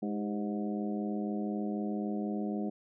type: harmonic tone with a mistuned harmonic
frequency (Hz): 104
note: G#2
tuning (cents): +3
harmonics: 2 / 3 / 4 / 5 / 6 / 7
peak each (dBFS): -33 / -38 / -41 / -46 / -46 / -45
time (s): 0.02-2.7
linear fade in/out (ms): 10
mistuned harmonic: 4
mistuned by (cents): -75
effects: none